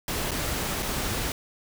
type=noise with dropouts; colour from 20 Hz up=pink; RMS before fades=-29 dBFS; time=0.08-1.32 s; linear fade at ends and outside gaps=1 ms; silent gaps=0.309-0.316 / 0.825-0.828 s; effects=none